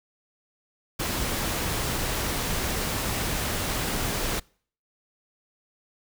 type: noise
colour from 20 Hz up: pink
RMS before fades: -28 dBFS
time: 0.99-4.4 s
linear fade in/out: 10 ms
effects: noise-tail reverb RT60 0.5 s tail -26 dB re dry